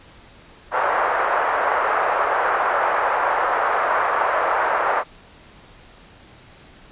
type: band-pass noise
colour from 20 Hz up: white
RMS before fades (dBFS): -20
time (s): 0.71-5.04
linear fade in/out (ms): 50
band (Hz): 520 to 1400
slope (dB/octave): 24
effects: pink hiss -47 dBFS RMS until 6.91 s + resampled to 8000 Hz